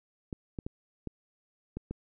clicks, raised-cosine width 3 ms, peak -23 dBFS, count 6, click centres 0.328 / 0.588 / 0.665 / 1.073 / 1.77 / 1.91 s, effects none

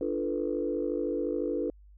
sine chord, B half-diminished seventh, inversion first, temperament equal with one note detuned, 293.7 / 345.4 / 440 / 493.9 Hz, D4 / F4 / A4 / B4, 0 / -19 / 0 / 0 cents, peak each -33 dBFS, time 0.01-1.7 s, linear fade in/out 2 ms, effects tanh soft clip ceiling -17 dBFS + added 50 Hz sine -51 dBFS peak until 1.97 s

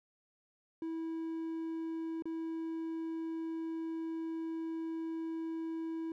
triangle tone with dropouts, 325.9 Hz, E4, 20 cents flat, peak -34 dBFS, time 0.82-6.12 s, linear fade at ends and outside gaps 2 ms, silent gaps 2.223-2.255 s, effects none

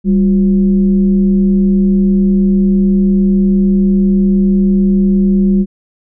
sine tone with frequency modulation, 195.4 Hz, G3, 5 cents flat, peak -7 dBFS, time 0.04-5.66 s, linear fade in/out 50 ms, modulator 161 Hz, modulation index 0.46, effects none

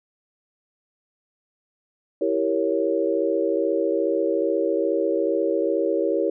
sine chord, E diminished seventh, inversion none, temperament equal, 329.6 / 392 / 466.2 / 554.4 Hz, E4 / G4 / Bb4 / Db5, 0 / 0 / 0 / 0 cents, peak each -25 dBFS, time 2.21-6.3 s, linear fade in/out 5 ms, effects none

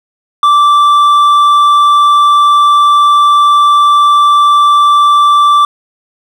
sine tone with hard clipping, 1169 Hz, D6, 8 cents flat, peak -5 dBFS, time 0.43-5.65 s, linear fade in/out 2 ms, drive 5 dB, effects none

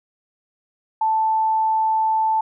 sine tone, 880 Hz, A5, in tune, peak -16 dBFS, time 1.01-2.41 s, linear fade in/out 5 ms, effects none

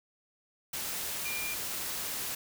sine tone in noise, 2400 Hz, D7, 37 cents sharp, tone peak -36 dBFS, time 1.25-1.54 s, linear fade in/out 5 ms, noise white, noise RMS -36 dBFS, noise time 0.73-2.35 s, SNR -3 dB, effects none

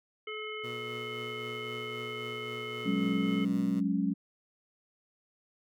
harmonic tone, 430.1 Hz, A4, 39 cents flat, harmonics 1 / 3 / 5 / 7, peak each -40 / -44 / -41 / -44 dBFS, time 0.27-3.45 s, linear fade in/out 5 ms
15% pulse tone with tremolo, 120.5 Hz, B2, 42 cents flat, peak -35 dBFS, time 0.63-3.81 s, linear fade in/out 20 ms, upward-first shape triangle, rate 3.8 Hz, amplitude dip 30%
sine chord, F# suspended second, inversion none, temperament equal, 185 / 207.7 / 277.2 Hz, F#3 / G#3 / C#4, 0 / 0 / 0 cents, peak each -31 dBFS, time 2.85-4.14 s, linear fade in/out 20 ms
effects none

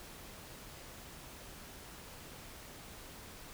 silence, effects pink hiss -51 dBFS RMS until 3.53 s

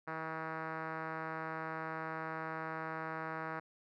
5% pulse tone with low-pass filter, 160 Hz, D#3, 49 cents sharp, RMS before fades -41 dBFS, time 0.07-3.6 s, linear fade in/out 10 ms, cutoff 1500 Hz, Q 1.5, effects none

